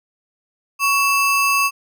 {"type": "ring-modulated tone", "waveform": "square", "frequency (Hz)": 1879, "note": "A#6", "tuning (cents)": 13, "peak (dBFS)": -12, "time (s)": [0.79, 1.71], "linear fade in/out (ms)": 50, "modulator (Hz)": 765, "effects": []}